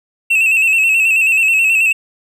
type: tone with vibrato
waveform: triangle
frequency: 2637 Hz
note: E7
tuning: in tune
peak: -8 dBFS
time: 0.3-1.93 s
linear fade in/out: 10 ms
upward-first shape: square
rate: 9.3 Hz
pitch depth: 46 cents each way
effects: none